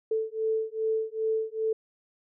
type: beating tone pair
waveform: sine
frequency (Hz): 440 / 442.5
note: A4 / A4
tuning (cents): 0 / +10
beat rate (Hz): 2.5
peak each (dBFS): -29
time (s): 0.11-1.73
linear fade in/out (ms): 5
effects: none